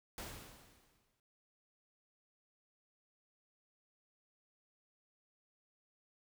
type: noise with exponential decay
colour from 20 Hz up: pink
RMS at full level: -44 dBFS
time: 0.18-1.2 s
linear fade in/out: 1 ms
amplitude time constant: 220 ms
effects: none